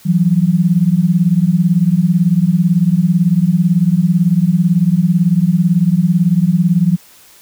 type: beating tone pair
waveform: sine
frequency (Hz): 165.8 / 183.8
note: E3 / F#3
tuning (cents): +10 / -11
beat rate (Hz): 18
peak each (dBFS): -12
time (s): 0.05-6.97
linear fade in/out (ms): 20
effects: white hiss -44 dBFS RMS until 7.41 s